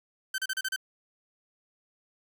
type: tone bursts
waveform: sawtooth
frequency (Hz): 1543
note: G6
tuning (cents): -28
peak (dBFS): -25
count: 6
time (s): 0.34-0.762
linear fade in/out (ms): 5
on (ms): 42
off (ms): 34
effects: none